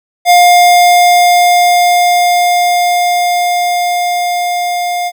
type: tone with level ramp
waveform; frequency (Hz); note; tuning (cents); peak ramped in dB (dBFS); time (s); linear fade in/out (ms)
square; 707; F5; +21; -3 to -14; 0.25-5.12; 50
effects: none